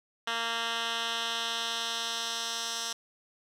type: tone with band-pass filter sweep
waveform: 10% pulse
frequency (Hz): 230.5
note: A#3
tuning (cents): -19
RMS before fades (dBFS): -33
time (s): 0.27-2.93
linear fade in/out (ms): 5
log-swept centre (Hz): 2500 to 5300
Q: 1.5
effects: none